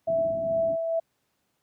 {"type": "tone with tremolo", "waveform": "sine", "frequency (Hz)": 659.3, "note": "E5", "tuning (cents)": 0, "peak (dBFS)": -21, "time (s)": [0.07, 1], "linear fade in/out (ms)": 10, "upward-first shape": "sine", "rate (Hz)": 2.3, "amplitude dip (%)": 45}
{"type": "low-pass noise", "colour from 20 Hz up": "white", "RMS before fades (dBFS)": -40, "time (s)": [0.07, 0.76], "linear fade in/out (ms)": 5, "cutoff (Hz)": 310, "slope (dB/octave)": 48}
{"effects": ["pink hiss -74 dBFS RMS until 1.62 s", "high-pass 100 Hz 12 dB/octave"]}